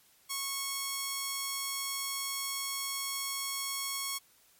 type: tone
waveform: 5% pulse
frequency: 1100 Hz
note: C#6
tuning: 14 cents flat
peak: -21 dBFS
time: 0.29-4.19 s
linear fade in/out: 20 ms
effects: white hiss -64 dBFS RMS until 4.59 s + MP3 64 kbps